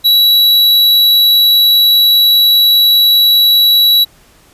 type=tone; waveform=square; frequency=3915 Hz; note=B7; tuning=16 cents flat; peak=-6 dBFS; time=0.04-4.05 s; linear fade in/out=20 ms; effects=pink hiss -46 dBFS RMS until 4.53 s + resampled to 32000 Hz